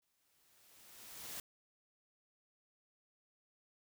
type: noise with exponential growth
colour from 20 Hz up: white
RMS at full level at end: -44 dBFS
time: 0.02-1.4 s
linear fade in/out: 2 ms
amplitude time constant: 300 ms
effects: none